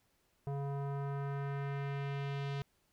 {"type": "tone with low-pass filter sweep", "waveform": "square", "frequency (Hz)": 140, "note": "C#3", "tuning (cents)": 18, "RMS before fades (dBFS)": -38, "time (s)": [0.47, 2.62], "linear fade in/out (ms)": 0, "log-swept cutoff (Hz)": [780, 3800], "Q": 1.4, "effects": ["pink hiss -75 dBFS RMS until 2.92 s"]}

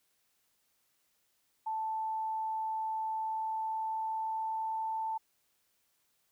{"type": "tone with pitch glide", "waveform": "sine", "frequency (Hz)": [880, 885.6], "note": ["A5", "A5"], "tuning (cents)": [0, 11], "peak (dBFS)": -32, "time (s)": [1.66, 5.18], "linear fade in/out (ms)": 10, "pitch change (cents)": 11, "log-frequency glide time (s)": [3.12, 4.84], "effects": ["white hiss -75 dBFS RMS until 6.31 s"]}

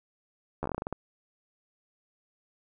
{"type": "slowing click train", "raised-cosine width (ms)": 1, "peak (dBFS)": -18, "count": 11, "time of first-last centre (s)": [0.63, 0.927], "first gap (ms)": 12, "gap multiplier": 1.19, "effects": []}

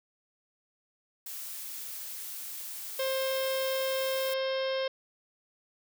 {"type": "noise", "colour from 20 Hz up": "blue", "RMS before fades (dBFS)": -40, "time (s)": [1.26, 4.34], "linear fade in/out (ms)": 5}
{"type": "harmonic tone", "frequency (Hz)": 530, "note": "C5", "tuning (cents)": 22, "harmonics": [1, 2, 3, 4, 5, 6, 7, 8, 9, 10], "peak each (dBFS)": [-29, -41, -42, -43, -46, -41, -44, -50, -52, -45], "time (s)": [2.99, 4.88], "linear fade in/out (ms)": 5}
{"effects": []}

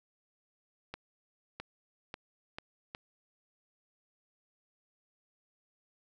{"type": "accelerating click train", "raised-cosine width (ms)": 0.3, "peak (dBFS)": -24, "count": 5, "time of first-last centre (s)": [0.94, 2.949], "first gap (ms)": 660, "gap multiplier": 0.82, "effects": []}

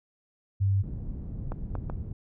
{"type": "tone", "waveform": "sine", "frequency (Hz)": 98, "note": "G2", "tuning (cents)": 0, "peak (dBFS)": -21, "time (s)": [0.6, 0.83], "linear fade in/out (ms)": 20}
{"type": "low-pass noise", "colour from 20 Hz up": "pink", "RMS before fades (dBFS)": -35, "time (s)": [0.83, 2.13], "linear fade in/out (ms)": 5, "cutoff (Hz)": 160, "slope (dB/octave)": 12}
{"type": "clicks", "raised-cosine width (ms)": 1, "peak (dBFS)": -21, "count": 3, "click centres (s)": [1.52, 1.753, 1.899]}
{"effects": []}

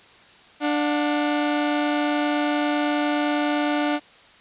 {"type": "tone pair together", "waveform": "sawtooth", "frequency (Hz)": [295.4, 723.6], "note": ["D4", "F#5"], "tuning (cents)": [10, -39], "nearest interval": "octave + major third", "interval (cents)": 1551, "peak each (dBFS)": [-17, -24], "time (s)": [0.6, 4], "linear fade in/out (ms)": 50, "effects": ["white hiss -50 dBFS RMS until 4.4 s", "resampled to 8000 Hz"]}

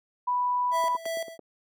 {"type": "tone", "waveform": "sine", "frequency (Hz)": 987, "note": "B5", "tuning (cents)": -1, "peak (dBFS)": -23, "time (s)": [0.27, 0.97], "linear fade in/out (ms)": 10}
{"type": "tone with tremolo", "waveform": "square", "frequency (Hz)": 659.3, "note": "E5", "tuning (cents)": 0, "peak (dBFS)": -29, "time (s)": [0.71, 1.38], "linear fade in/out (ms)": 50, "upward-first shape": "square", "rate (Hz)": 2.9, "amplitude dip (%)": 75}
{"type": "click train", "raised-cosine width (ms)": 2, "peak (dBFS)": -25, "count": 6, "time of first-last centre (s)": [0.84, 1.392], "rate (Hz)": 9.05}
{"effects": ["high-pass 400 Hz 12 dB/octave"]}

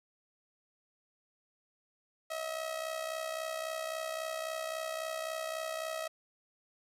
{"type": "tone with amplitude modulation", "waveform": "sawtooth", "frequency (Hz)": 641, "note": "E5", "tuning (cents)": -49, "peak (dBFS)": -29, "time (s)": [2.3, 6.08], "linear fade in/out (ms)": 10, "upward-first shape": "sine", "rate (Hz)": 63.7, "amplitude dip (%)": 65, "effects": ["resampled to 32000 Hz", "11-bit"]}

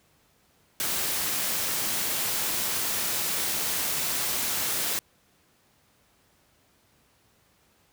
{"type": "noise", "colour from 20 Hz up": "white", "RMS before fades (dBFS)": -28, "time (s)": [0.8, 4.99], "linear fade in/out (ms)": 0, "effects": ["pink hiss -64 dBFS RMS until 7.92 s", "high-pass 60 Hz 12 dB/octave"]}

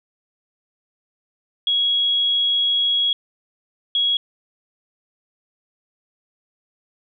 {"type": "tone bursts at uneven times", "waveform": "sine", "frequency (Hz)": 3322, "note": "G#7", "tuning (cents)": 0, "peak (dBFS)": -16, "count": 2, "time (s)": [[1.67, 3.13], [3.95, 4.17]], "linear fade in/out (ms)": 2, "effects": []}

